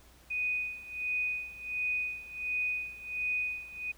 sine tone with tremolo, 2487 Hz, D#7, 1 cent flat, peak -28 dBFS, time 0.3-3.92 s, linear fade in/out 10 ms, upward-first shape sine, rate 1.4 Hz, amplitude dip 85%, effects added 60 Hz sine -59 dBFS peak until 3.97 s + pink hiss -60 dBFS RMS until 3.97 s

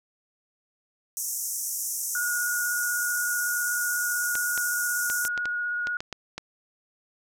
pink band-pass noise, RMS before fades -31 dBFS, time 1.17-5.28 s, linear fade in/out 0 ms, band 5600 to 15000 Hz, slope 96 dB/octave
sine tone with vibrato, 1446 Hz, F#6, 40 cents flat, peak -26 dBFS, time 2.15-5.97 s, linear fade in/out 2 ms, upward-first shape sine, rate 16 Hz, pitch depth 12 cents each way
clicks, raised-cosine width 0.2 ms, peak -16 dBFS, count 10, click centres 4.354 / 4.577 / 5.1 / 5.251 / 5.377 / 5.456 / 5.871 / 6.005 / 6.127 / 6.38 s
effects none

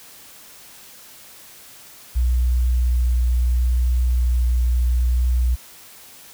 sine tone with vibrato, 61.1 Hz, B1, 18 cents flat, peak -15 dBFS, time 2.15-5.56 s, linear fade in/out 20 ms, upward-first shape triangle, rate 0.72 Hz, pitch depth 11 cents each way, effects white hiss -44 dBFS RMS until 6.33 s

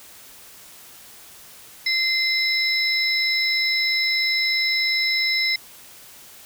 sine tone cluster, 2077 / 3977 / 5240 Hz, C7 / B7 / E8, -13 / +11 / -11 cents, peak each -21 / -27 / -23 dBFS, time 1.86-5.56 s, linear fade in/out 5 ms, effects white hiss -45 dBFS RMS until 6.45 s

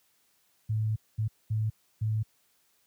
sine tone bursts at uneven times, 108.9 Hz, A2, 17 cents flat, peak -25 dBFS, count 4, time 0.69-0.96 / 1.18-1.28 / 1.5-1.7 / 2.01-2.23 s, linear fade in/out 10 ms, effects white hiss -69 dBFS RMS until 2.86 s + high-pass 60 Hz 12 dB/octave

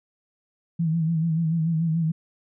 sine tone with vibrato, 163 Hz, E3, 19 cents flat, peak -20 dBFS, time 0.79-2.12 s, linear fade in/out 10 ms, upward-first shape sine, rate 6.9 Hz, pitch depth 62 cents each way, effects none

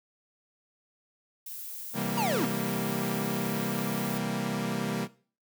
violet noise, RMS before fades -40 dBFS, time 1.46-4.18 s, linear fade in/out 5 ms
sawtooth chord, C dominant seventh, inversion none, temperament equal, 130.81 / 164.81 / 196 / 233.1 Hz, C3 / E3 / G3 / Bb3, 0 / 0 / 0 / 0 cents, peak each -33 / -33 / -30 / -29 dBFS, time 1.93-5.08 s, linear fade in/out 50 ms
square linear sweep, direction down, 988 to 210 Hz, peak -28 dBFS, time 2.17-2.46 s, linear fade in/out 10 ms
effects noise-tail reverb RT60 0.4 s tail -18 dB re dry

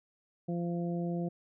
harmonic tone, 172.4 Hz, F3, 22 cents flat, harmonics 1 / 2 / 3 / 4, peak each -32 / -38 / -42 / -44 dBFS, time 0.48-1.29 s, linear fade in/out 10 ms, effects none

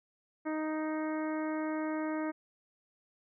harmonic tone, 311.1 Hz, D#4, in tune, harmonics 1 / 2 / 3 / 4 / 5 / 6 / 7, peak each -33 / -39 / -43 / -45 / -47 / -49 / -50 dBFS, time 0.45-2.32 s, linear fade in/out 20 ms, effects none

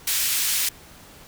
white band-pass noise, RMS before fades -23 dBFS, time 0.07-0.69 s, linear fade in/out 5 ms, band 2000 to 16000 Hz, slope 12 dB/octave, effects pink hiss -47 dBFS RMS until 1.27 s

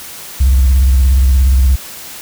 sine tone with vibrato, 65.41 Hz, C2, in tune, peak -4 dBFS, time 0.4-1.76 s, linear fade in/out 10 ms, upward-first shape sine, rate 17 Hz, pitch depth 130 cents each way, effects tanh soft clip ceiling -4 dBFS + white hiss -30 dBFS RMS until 2.21 s

